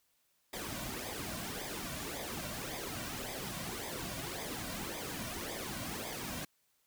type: noise with flanger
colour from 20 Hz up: pink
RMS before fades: -41 dBFS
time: 0.53-6.45 s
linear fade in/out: 5 ms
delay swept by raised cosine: 0.7 to 2.4 ms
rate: 1.8 Hz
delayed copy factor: -0.7
effects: white hiss -75 dBFS RMS until 6.86 s